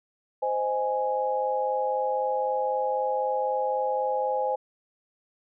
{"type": "chord", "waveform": "sine", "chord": "Ab major", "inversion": "first", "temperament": "just", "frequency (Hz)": [519.1, 623, 830.6], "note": ["C5", "Eb5", "Ab5"], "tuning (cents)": [-14, 2, 0], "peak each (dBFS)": [-27, -33, -27], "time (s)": [0.42, 4.56], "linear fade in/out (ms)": 10, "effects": []}